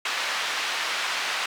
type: band-pass noise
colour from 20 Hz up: pink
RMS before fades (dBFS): -28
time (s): 0.05-1.46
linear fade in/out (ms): 5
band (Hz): 1200 to 4200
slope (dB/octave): 12
effects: none